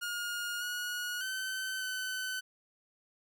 sawtooth tone with pitch steps, 1427 / 1452 / 1531 / 1517 Hz, F6 / F#6 / G6 / F#6, +37 / -33 / -41 / +43 cents, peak -31 dBFS, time 0.01-2.41 s, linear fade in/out 20 ms, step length 600 ms, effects none

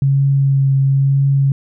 sine tone with vibrato, 137.1 Hz, C#3, 19 cents flat, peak -10 dBFS, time 0.02-1.52 s, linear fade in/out 2 ms, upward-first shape triangle, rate 1 Hz, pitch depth 18 cents each way, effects none

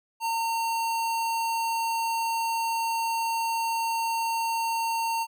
square tone, 913 Hz, A#5, 36 cents flat, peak -26 dBFS, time 0.2-5.27 s, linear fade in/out 50 ms, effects none

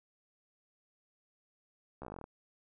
slowing click train, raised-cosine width 1 ms, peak -30 dBFS, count 12, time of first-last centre 2.02-2.241 s, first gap 14 ms, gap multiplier 1.07, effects none

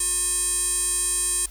square tone with band-pass filter, 358.5 Hz, F4, 45 cents sharp, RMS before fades -24 dBFS, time 0-1.46 s, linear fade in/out 5 ms, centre 9000 Hz, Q 7.3, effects added 50 Hz sine -39 dBFS peak until 1.5 s + white hiss -49 dBFS RMS until 1.5 s

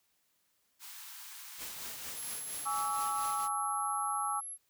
white high-pass noise, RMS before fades -48 dBFS, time 0.79-2.38 s, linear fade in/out 50 ms, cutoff 790 Hz, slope 96 dB/octave
white noise with tremolo, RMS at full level -42 dBFS, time 1.57-3.49 s, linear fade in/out 50 ms, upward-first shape triangle, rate 4.3 Hz, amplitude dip 55%
sine tone, 11120 Hz, F9, 9 cents flat, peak -40 dBFS, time 2.14-4.58 s, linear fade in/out 50 ms
sine chord, C# minor, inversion second, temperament equal with one note detuned, 830.6 / 1134 / 1318.5 Hz, G#5 / C#6 / E6, 0 / +39 / 0 cents, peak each -36 dBFS, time 2.65-4.41 s, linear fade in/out 20 ms
effects white hiss -75 dBFS RMS until 4.69 s

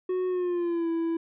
triangle tone with pitch glide, 367.6 to 331.3 Hz, F#4 to E4, -11 to +9 cents, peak -23 dBFS, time 0.09-1.17 s, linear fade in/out 5 ms, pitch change -180 cents, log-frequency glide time 0.28-0.89 s, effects resampled to 8000 Hz

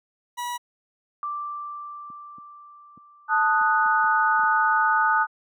40% pulse tone, 970 Hz, B5, 31 cents flat, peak -27 dBFS, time 0.37-0.58 s, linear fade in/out 20 ms
sine tone with exponential decay, 1174.7 Hz, D6, in tune, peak -26 dBFS, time 1.23-4.45 s, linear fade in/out 1 ms, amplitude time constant 700 ms
clicks, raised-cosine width 5 ms, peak -24 dBFS, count 8, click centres 2.102 / 2.384 / 2.976 / 3.613 / 3.861 / 4.043 / 4.394 / 4.436 s
sine chord, D# diminished, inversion second, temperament equal, 880 / 1244.5 / 1480 Hz, A5 / D#6 / F#6, 0 / 0 / 0 cents, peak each -22 dBFS, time 3.28-5.27 s, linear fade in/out 50 ms
effects added 40 Hz sine -70 dBFS peak until 5.55 s + high-pass 400 Hz 12 dB/octave

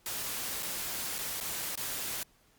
white noise with dropouts, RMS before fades -36 dBFS, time 0.06-2.23 s, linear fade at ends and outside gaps 1 ms, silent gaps 0.625-0.629 / 1.183-1.187 / 1.402-1.41 / 1.754-1.775 s, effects pink hiss -66 dBFS RMS until 2.58 s + Opus 48 kbps

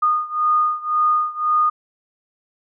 sine beating tone pair, 1227 / 1228.9 Hz, D#6 / D#6, -25 / -22 cents, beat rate 1.9 Hz, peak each -18 / -20 dBFS, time 0.02-1.7 s, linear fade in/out 10 ms, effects none

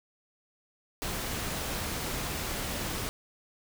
pink noise, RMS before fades -34 dBFS, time 1.02-3.09 s, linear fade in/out 0 ms, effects none

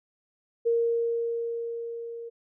sine tone with level ramp, 465.4 Hz, A#4, 3 cents flat, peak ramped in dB -20 to -36 dBFS, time 0.65-2.3 s, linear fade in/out 20 ms, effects none

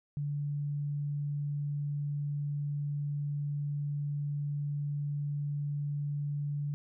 sine tone, 145 Hz, D3, 22 cents flat, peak -31 dBFS, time 0.17-6.74 s, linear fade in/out 0 ms, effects none

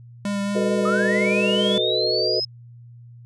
square tone with vibrato, 201.3 Hz, G3, 46 cents sharp, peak -23 dBFS, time 0.25-1.78 s, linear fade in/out 2 ms, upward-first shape triangle, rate 4.6 Hz, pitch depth 17 cents each way
sine chord, B dominant seventh, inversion second, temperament equal, 370 / 440 / 493.9 / 622.3 Hz, F#4 / A4 / B4 / D#5, 0 / 0 / 0 / 0 cents, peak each -26 dBFS, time 0.55-2.4 s, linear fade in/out 5 ms
sine linear sweep, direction up, 1216 to 5180 Hz, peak -22 dBFS, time 0.85-2.45 s, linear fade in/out 5 ms
effects added 119 Hz sine -41 dBFS peak until 3.25 s + resampled to 24000 Hz

